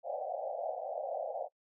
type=band-pass noise; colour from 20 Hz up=pink; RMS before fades=-38 dBFS; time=0.03-1.49 s; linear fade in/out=50 ms; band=520 to 780 Hz; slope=96 dB/octave; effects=noise-tail reverb RT60 0.1 s tail -23 dB re dry